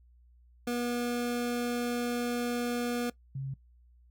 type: tone pair in turn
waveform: 25% pulse / sine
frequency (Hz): 241.2 / 135.37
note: B3 / C#3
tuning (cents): -41 / -41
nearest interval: minor seventh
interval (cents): 1000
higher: first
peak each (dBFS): -26 / -33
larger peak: first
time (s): 0.67-3.1 / 3.35-3.54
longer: first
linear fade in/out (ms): 5
effects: noise-tail reverb RT60 0.1 s tail -19 dB re dry + added 60 Hz sine -57 dBFS peak until 4.1 s